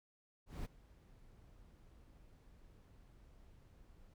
brown noise with ADSR envelope, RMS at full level -41 dBFS, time 0.46-4.14 s, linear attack 190 ms, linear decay 17 ms, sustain -21 dB, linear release 6 ms, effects none

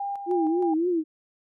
sine tone with tremolo, 801 Hz, G5, 37 cents sharp, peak -27 dBFS, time 0-0.74 s, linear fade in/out 5 ms, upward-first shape square, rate 3.2 Hz, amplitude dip 50%
sine tone with vibrato, 336.7 Hz, E4, 37 cents sharp, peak -21 dBFS, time 0.26-1.04 s, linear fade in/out 50 ms, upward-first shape triangle, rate 3.6 Hz, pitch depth 150 cents each way
effects none

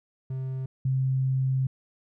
triangle / sine tone pair in turn, 131.3 / 131.85 Hz, C3 / C3, +6 / +14 cents, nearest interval unison, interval 8 cents, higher second, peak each -27 / -22 dBFS, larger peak second, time 0.3-0.66 / 0.85-1.67 s, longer second, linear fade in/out 5 ms, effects none

